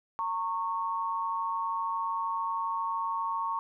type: tone pair together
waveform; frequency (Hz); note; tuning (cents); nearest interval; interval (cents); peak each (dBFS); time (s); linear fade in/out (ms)
sine; 914.8 / 1102; A#5 / C#6; -33 / -11; minor third; 322; -32 / -31; 0.19-3.59; 0
effects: none